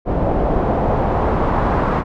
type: noise with low-pass filter sweep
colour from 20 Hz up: pink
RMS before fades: -17 dBFS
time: 0.05-2.04 s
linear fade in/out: 50 ms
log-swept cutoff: 640 to 1100 Hz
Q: 1.6
effects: none